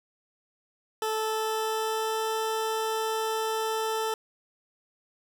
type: tone with pitch glide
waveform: 20% pulse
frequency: 437.4 to 441.5 Hz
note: A4 to A4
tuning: -10 to +6 cents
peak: -22 dBFS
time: 1.02-4.14 s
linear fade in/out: 2 ms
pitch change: +16 cents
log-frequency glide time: 1.12-2.29 s
effects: none